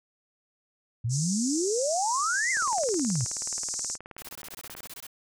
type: exponential two-way sweep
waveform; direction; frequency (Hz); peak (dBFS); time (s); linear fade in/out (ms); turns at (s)
sine; up then down; 110 to 2117 to 110; -25; 1.04-3.25; 10; 2.51
type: band-pass noise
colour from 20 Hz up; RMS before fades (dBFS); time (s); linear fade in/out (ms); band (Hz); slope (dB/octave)
pink; -33; 1.09-3.98; 50; 5600 to 8100; 48
type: click train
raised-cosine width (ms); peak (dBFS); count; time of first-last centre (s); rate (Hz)
0.5; -27; 44; 2.57-4.857; 18.8
type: noise bursts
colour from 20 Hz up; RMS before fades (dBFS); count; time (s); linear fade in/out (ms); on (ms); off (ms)
white; -42; 14; 4.18-5.068; 2; 43; 22
effects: none